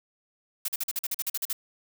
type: noise bursts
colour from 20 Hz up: blue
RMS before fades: -29 dBFS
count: 12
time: 0.65-1.53 s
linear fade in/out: 5 ms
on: 33 ms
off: 44 ms
effects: none